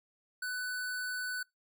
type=tone; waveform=square; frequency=1495 Hz; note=F#6; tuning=17 cents sharp; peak=-35 dBFS; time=0.42-1.43 s; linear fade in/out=5 ms; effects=noise-tail reverb RT60 0.2 s tail -26 dB re dry